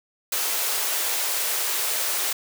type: high-pass noise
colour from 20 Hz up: white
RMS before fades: -25 dBFS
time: 0.32-2.33 s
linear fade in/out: 5 ms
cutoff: 390 Hz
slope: 24 dB/octave
effects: none